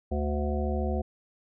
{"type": "harmonic tone", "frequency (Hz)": 73.42, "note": "D2", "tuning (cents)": 0, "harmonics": [1, 3, 5, 7, 9, 10], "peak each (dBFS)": [-28, -33, -35, -36, -38, -38], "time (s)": [0.11, 1.02], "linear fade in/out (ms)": 10, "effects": []}